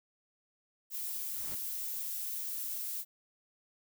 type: noise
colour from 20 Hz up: violet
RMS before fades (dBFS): -38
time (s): 0.9-3.05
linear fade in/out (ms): 50
type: noise with exponential growth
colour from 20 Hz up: pink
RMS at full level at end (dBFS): -46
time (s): 1.04-1.55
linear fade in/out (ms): 5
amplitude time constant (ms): 110
effects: none